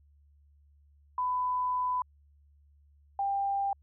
sine tone pair in turn, 1000 / 793.7 Hz, B5 / G5, +21 / +21 cents, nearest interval major third, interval 400 cents, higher first, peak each -27 dBFS, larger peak neither, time 1.18-2.02 / 3.19-3.73 s, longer first, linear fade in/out 2 ms, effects added 72 Hz sine -59 dBFS peak until 3.82 s

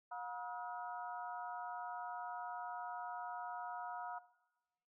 harmonic tone with a mistuned harmonic, 240 Hz, B3, 49 cents flat, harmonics 3 / 4 / 5 / 6, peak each -46 / -46 / -50 / -54 dBFS, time 0.11-4.19 s, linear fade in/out 10 ms, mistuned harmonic 5, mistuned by +98 cents, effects noise-tail reverb RT60 1.0 s tail -17 dB re dry

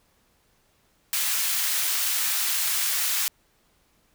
white high-pass noise, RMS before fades -25 dBFS, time 1.13-3.28 s, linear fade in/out 0 ms, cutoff 1300 Hz, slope 12 dB/octave, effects pink hiss -65 dBFS RMS until 4.14 s

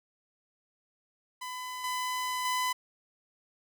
sawtooth tone with level steps, 1006 Hz, B5, 32 cents sharp, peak -33 / -27 / -24 dBFS, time 1.41-2.73 s, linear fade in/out 10 ms, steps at 1.84 / 2.45 s, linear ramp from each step 2 ms, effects none

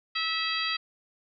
harmonic tone with a mistuned harmonic, 650 Hz, E5, 24 cents flat, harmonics 2 / 3 / 4 / 5 / 6 / 7, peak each -34 / -34 / -34 / -34 / -34 / -34 dBFS, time 0.15-0.77 s, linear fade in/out 10 ms, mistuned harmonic 7, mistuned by +60 cents, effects none

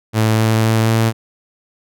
sawtooth tone with pitch steps, 110.1 / 110.93 / 111.77 / 112.61 Hz, A2 / A2 / A2 / A2, +2 / +15 / +28 / +41 cents, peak -8 dBFS, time 0.13-1.13 s, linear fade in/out 50 ms, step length 250 ms, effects none

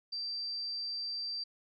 sine tone, 4688 Hz, D8, 4 cents flat, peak -35 dBFS, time 0.12-1.44 s, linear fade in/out 10 ms, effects none

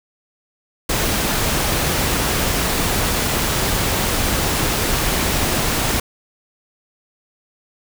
pink noise, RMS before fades -19 dBFS, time 0.89-6 s, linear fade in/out 5 ms, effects none

